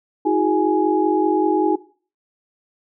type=tone cluster; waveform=sine; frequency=318.1 / 363.4 / 413.6 / 835 Hz; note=D#4 / F#4 / G#4 / G#5; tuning=+38 / -31 / -7 / +9 cents; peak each=-19 / -20 / -23 / -21 dBFS; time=0.25-1.76 s; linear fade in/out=10 ms; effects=noise-tail reverb RT60 0.4 s tail -18 dB re dry